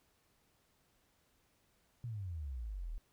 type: exponential sweep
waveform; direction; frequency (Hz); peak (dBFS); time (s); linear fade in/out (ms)
sine; down; 124 to 36.11; -39; 2.04-2.98; 0
effects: pink hiss -74 dBFS RMS until 3.12 s